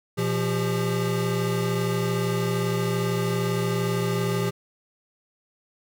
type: tone cluster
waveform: square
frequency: 121 / 173.9 / 400.6 Hz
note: B2 / F3 / G4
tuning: -35 / -7 / +38 cents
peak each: -28 dBFS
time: 0.17-4.51 s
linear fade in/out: 20 ms
effects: none